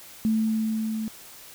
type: tone with level ramp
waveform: sine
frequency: 220 Hz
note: A3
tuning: in tune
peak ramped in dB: -19 to -27 dBFS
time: 0.25-1.08 s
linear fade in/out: 0 ms
effects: white hiss -46 dBFS RMS until 1.54 s